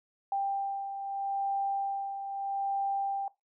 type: beating tone pair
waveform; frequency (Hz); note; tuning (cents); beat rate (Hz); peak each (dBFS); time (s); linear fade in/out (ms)
sine; 790 / 790.79; G5 / G5; +13 / +15; 0.79; -30 / -38; 0.32-3.28; 2
effects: noise-tail reverb RT60 0.2 s tail -19 dB re dry